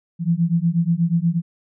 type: beating tone pair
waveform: sine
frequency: 164.81 / 173.11 Hz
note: E3 / F3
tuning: 0 / -15 cents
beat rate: 8.3 Hz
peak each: -19 dBFS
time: 0.19-1.42 s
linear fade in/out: 50 ms
effects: none